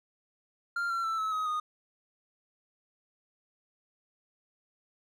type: tone with pitch steps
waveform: triangle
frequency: 1394 / 1360.6 / 1328 / 1296.1 / 1265.1 / 1234.8 Hz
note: F6 / F6 / E6 / E6 / D#6 / D#6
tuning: -4 / -46 / +12 / -30 / +28 / -14 cents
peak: -27 dBFS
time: 0.76-1.6 s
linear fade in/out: 5 ms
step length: 140 ms
effects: none